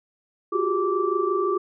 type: tone cluster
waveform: sine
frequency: 354.5 / 379.4 / 405.9 / 1166 Hz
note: F4 / F#4 / G#4 / D6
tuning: +26 / +43 / -40 / -13 cents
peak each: -26 dBFS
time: 0.52-1.58 s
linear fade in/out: 10 ms
effects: none